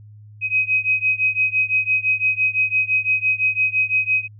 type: beating tone pair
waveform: sine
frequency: 2524 / 2529.9 Hz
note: D#7 / D#7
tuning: +24 / +28 cents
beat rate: 5.9 Hz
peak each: -19 / -20 dBFS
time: 0.41-4.28 s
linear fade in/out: 50 ms
effects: added 105 Hz sine -40 dBFS peak until 4.39 s